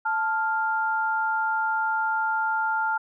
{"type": "tone pair together", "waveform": "sine", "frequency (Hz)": [880, 1396.9], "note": ["A5", "F6"], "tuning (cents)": [0, 0], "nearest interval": "minor sixth", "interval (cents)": 800, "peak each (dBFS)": -25, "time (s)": [0.05, 2.98], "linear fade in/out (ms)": 10, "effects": []}